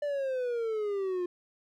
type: exponential sweep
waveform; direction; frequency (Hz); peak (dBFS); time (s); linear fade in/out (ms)
triangle; down; 592 to 351.1; -27; 0.02-1.26; 5
effects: none